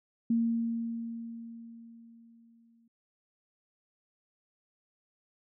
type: tone with exponential decay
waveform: sine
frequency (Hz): 230.7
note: A#3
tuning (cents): -18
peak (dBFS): -23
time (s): 0.3-2.88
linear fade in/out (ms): 5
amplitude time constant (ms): 560
effects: none